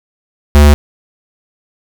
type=tone; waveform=square; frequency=73.42 Hz; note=D2; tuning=in tune; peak=-3 dBFS; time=0.55-0.74 s; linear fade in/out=0 ms; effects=none